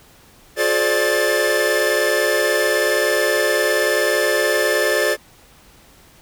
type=tone cluster; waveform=45% pulse; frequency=357.3 / 427.4 / 531 / 592 / 1757 Hz; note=F4 / G#4 / C5 / D5 / A6; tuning=+40 / +50 / +25 / +14 / -3 cents; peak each=-25 / -22 / -23 / -21 / -21 dBFS; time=0.56-5.17 s; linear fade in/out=50 ms; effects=pink hiss -49 dBFS RMS until 6.21 s